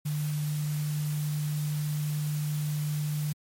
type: tone in noise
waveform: sine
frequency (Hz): 150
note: D3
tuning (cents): +37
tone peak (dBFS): -27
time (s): 0.05-3.33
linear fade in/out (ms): 10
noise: white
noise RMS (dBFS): -43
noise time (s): 0.05-3.33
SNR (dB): +13
effects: MP3 64 kbps